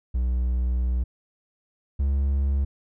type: tone pair in turn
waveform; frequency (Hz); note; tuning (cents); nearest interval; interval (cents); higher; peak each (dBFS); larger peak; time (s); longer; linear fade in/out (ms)
triangle; 61.7 / 69.09; B1 / C#2; -1 / -5; major second; 196; second; -19 / -18; second; 0.14-1.04 / 1.99-2.65; first; 10
effects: none